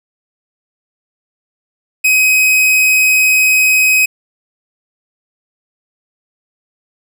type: tone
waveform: 45% pulse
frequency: 2526 Hz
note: D#7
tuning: 26 cents sharp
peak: -8 dBFS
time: 2.04-4.06 s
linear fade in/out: 10 ms
effects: none